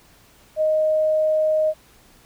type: tone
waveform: sine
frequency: 622.3 Hz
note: D#5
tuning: in tune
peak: -16 dBFS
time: 0.56-1.74 s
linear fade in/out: 50 ms
effects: pink hiss -53 dBFS RMS until 2.25 s